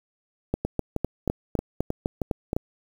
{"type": "two click trains", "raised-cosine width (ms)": 2, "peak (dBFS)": [-10, -12], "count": [9, 7], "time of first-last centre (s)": [[0.54, 2.565], [0.65, 2.531]], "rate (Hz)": [3.95, 3.19], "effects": ["7-bit"]}